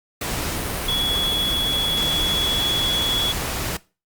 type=tone in noise; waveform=sine; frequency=3372 Hz; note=G#7; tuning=26 cents sharp; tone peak=-19 dBFS; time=0.88-3.32 s; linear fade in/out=5 ms; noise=pink; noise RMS=-26 dBFS; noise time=0.21-3.77 s; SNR=+4 dB; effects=noise-tail reverb RT60 0.3 s tail -20 dB re dry + Opus 48 kbps